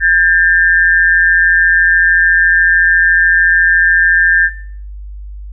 sine tone pair together, 1609.2 / 1783 Hz, G6 / A6, +45 / +22 cents, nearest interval major second, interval 177 cents, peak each -10 dBFS, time 0-4.5 s, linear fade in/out 50 ms, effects noise-tail reverb RT60 0.5 s tail -17 dB re dry + added 50 Hz sine -25 dBFS peak until 5.52 s

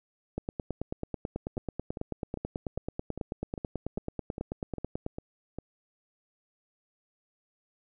two click trains, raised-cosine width 2 ms, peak -23 / -19 dBFS, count 11 / 44, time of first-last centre 1.57-5.586 / 0.38-5.064 s, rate 2.49 / 9.18 Hz, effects none

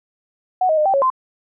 sine tone with pitch steps, 740 / 629 / 609 / 779 / 552 / 1037 Hz, F#5 / D#5 / D#5 / G5 / C#5 / C6, 0 / +19 / -37 / -11 / -7 / -16 cents, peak -13 dBFS, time 0.61-1.102 s, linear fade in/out 5 ms, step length 82 ms, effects none

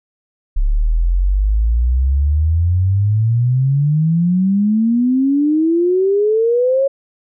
sine exponential sweep, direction up, 34.18 to 554.4 Hz, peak -11 dBFS, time 0.56-6.88 s, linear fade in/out 10 ms, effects none

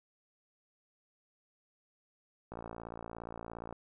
click train, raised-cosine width 1 ms, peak -29 dBFS, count 70, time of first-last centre 2.52-3.726 s, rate 57.2 Hz, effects none

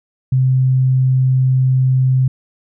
sine tone, 130 Hz, C3, 11 cents flat, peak -10 dBFS, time 0.32-2.28 s, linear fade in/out 5 ms, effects none

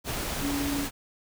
sine tone in noise, 283.1 Hz, C#4, 37 cents sharp, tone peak -28 dBFS, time 0.4-0.88 s, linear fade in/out 50 ms, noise pink, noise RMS -32 dBFS, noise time 0.04-0.91 s, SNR +1 dB, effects none

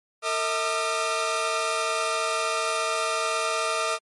sawtooth tone cluster, 453.7 / 643 / 1206 / 1370 Hz, A#4 / E5 / D6 / F6, -47 / -43 / +46 / -34 cents, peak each -28 / -25 / -24 / -28 dBFS, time 0.22-3.99 s, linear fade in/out 50 ms, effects MP3 48 kbps

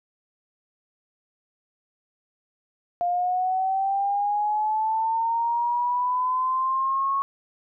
sine linear sweep, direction up, 698.5 to 1103 Hz, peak -21 dBFS, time 3.01-7.22 s, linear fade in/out 0 ms, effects none

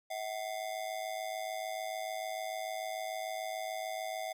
square ring-modulated tone, 698.5 Hz, F5, in tune, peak -34 dBFS, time 0.1-4.33 s, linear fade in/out 10 ms, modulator 53.4 Hz, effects none

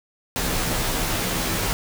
pink noise with comb filter, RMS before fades -24 dBFS, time 0.36-1.73 s, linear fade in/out 0 ms, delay 14 ms, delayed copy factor -0.95, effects none

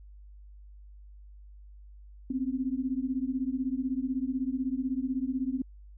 sine beating tone pair, 252.8 / 268.8 Hz, B3 / C4, +41 / +47 cents, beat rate 16 Hz, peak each -31 dBFS, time 2.3-5.62 s, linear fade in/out 5 ms, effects added 50 Hz sine -47 dBFS peak until 5.97 s

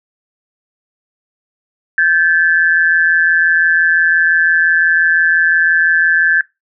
sine tone pair together, 1562 / 1727.8 Hz, G6 / A6, -7 / -32 cents, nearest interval major second, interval 175 cents, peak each -11 dBFS, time 1.98-6.41 s, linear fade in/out 2 ms, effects noise-tail reverb RT60 0.2 s tail -21 dB re dry

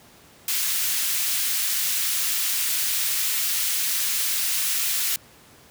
white high-pass noise, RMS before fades -24 dBFS, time 0.48-5.16 s, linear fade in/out 2 ms, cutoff 1900 Hz, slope 12 dB/octave, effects pink hiss -51 dBFS RMS until 5.7 s + high-pass 80 Hz 12 dB/octave

